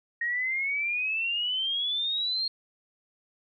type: exponential sweep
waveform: sine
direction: up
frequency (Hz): 1865 to 4259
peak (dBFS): -26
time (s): 0.21-2.48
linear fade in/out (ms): 5
effects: none